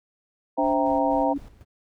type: chord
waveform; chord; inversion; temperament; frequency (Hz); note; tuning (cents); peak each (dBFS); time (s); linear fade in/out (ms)
sine; C dominant seventh; none; equal; 523.3 / 659.3 / 784 / 932.3; C5 / E5 / G5 / Bb5; 0 / 0 / 0 / 0; -26; 0.57-1.34; 20
type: tone with pitch glide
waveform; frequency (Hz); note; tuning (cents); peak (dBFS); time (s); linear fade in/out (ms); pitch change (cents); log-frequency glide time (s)
sine; 290 to 281.9; D4 to C#4; -22 to +29; -25; 0.58-1.38; 5; -49; 0.76-0.91
type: noise with tremolo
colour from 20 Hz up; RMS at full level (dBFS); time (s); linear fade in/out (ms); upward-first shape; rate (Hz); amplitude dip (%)
brown; -42; 0.61-1.65; 50; square; 4; 65
effects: none